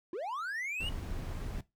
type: linear sweep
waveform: triangle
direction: up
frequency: 317.6 to 2944 Hz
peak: -33 dBFS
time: 0.13-0.89 s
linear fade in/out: 2 ms
type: noise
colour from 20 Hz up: brown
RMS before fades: -38 dBFS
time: 0.8-1.61 s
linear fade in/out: 5 ms
effects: noise-tail reverb RT60 0.2 s tail -18 dB re dry